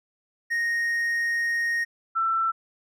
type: tone pair in turn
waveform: triangle / sine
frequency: 1863 / 1336.8 Hz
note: A#6 / E6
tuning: -2 / +24 cents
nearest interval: tritone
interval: 574 cents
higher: first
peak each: -21 dBFS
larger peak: neither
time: 0.5-1.85 / 2.15-2.52 s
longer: first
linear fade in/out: 20 ms
effects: none